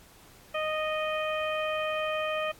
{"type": "harmonic tone", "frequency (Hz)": 620, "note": "D#5", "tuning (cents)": -6, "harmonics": [1, 2, 3, 4, 5], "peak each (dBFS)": [-30, -34, -39, -36, -40], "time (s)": [0.54, 2.52], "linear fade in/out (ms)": 10, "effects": ["pink hiss -55 dBFS RMS until 2.59 s", "AAC 64 kbps"]}